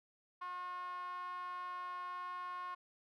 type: tone with band-pass filter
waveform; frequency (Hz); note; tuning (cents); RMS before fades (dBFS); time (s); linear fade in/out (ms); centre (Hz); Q
5% pulse; 359.8; F#4; -48; -44; 0.41-2.75; 10; 1100; 6.8
effects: none